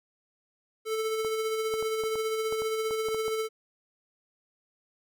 square tone with tremolo, 440 Hz, A4, in tune, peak -27 dBFS, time 0.85-3.49 s, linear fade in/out 50 ms, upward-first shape sine, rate 15 Hz, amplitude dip 35%
clicks, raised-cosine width 1 ms, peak -26 dBFS, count 11, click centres 1.248 / 1.739 / 1.826 / 2.037 / 2.156 / 2.525 / 2.62 / 2.909 / 3.086 / 3.146 / 3.281 s
effects none

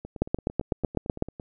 two click trains, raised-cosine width 2 ms, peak -9 / -24 dBFS, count 9 / 13, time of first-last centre 0.22-1.224 / 0.05-1.398 s, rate 7.97 / 8.9 Hz, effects none

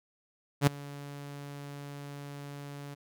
sawtooth tone with ADSR envelope, 142.7 Hz, D3, 49 cents flat, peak -14 dBFS, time 0.61-2.95 s, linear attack 61 ms, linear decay 7 ms, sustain -23 dB, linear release 17 ms, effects none

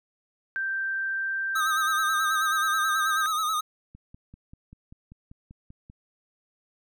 sine tone with pitch glide, 1568 to 1578.9 Hz, G6 to G6, 0 to +12 cents, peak -26 dBFS, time 0.56-3.26 s, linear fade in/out 0 ms, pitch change +12 cents, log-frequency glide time 0.99-2.86 s
square tone with vibrato, 1259 Hz, D#6, 20 cents sharp, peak -25 dBFS, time 1.55-3.61 s, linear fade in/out 10 ms, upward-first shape sine, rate 9.3 Hz, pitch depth 65 cents each way
click train, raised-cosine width 5 ms, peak -34 dBFS, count 11, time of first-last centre 3.95-5.899 s, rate 5.13 Hz
effects none

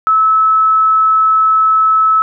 sine tone, 1300 Hz, E6, 24 cents flat, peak -7 dBFS, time 0.07-2.22 s, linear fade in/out 0 ms, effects none

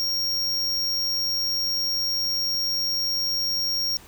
square tone, 5570 Hz, F8, 5 cents flat, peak -23 dBFS, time 0-3.97 s, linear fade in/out 0 ms, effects pink hiss -48 dBFS RMS until 4.07 s

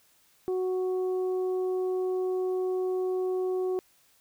harmonic tone, 370 Hz, F#4, in tune, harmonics 1 / 2 / 3, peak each -26 / -41 / -48 dBFS, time 0.48-3.79 s, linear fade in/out 0 ms, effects white hiss -64 dBFS RMS until 4.2 s

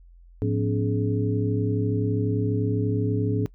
sine tone cluster, 108.8 / 177.4 / 252.2 / 284.1 / 422.5 Hz, A2 / F3 / B3 / C#4 / G#4, -19 / +27 / +36 / +43 / +30 cents, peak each -24 / -31 / -32 / -28 / -29 dBFS, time 0.42-3.46 s, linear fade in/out 0 ms, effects noise-tail reverb RT60 0.1 s tail -21 dB re dry + added 43 Hz sine -47 dBFS peak until 3.54 s

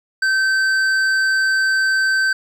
sine tone with hard clipping, 1547 Hz, G6, 23 cents flat, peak -16 dBFS, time 0.22-2.33 s, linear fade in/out 5 ms, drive 8 dB, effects none

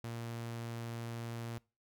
sawtooth tone, 116.54 Hz, A#2, in tune, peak -36 dBFS, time 0.04-1.58 s, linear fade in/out 0 ms, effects noise-tail reverb RT60 0.3 s tail -23 dB re dry

